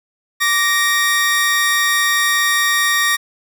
sawtooth tone pair together, 1165 / 1864.7 Hz, D6 / A#6, -14 / 0 cents, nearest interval minor sixth, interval 814 cents, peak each -16 / -11 dBFS, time 0.4-3.17 s, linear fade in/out 20 ms, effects none

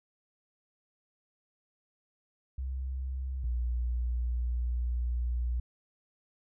sine tone pair in turn, 65.3 / 60.23 Hz, C2 / B1, -3 / -43 cents, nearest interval minor second, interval 140 cents, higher first, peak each -32 / -28 dBFS, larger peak second, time 2.58-3.44 / 3.44-5.6 s, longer second, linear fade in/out 5 ms, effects none

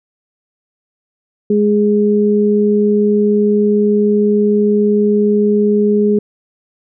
sine tone pair together, 208.7 / 415.3 Hz, G#3 / G#4, +9 / 0 cents, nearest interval octave, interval 1191 cents, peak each -12 dBFS, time 1.5-6.19 s, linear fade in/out 5 ms, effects none

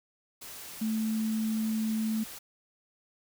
sine tone in noise, 220 Hz, A3, in tune, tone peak -27 dBFS, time 0.81-2.24 s, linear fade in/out 10 ms, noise white, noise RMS -44 dBFS, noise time 0.41-2.39 s, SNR +14 dB, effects none

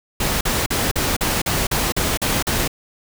pink noise bursts, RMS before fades -20 dBFS, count 10, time 0.2-2.678 s, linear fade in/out 5 ms, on 210 ms, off 42 ms, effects none

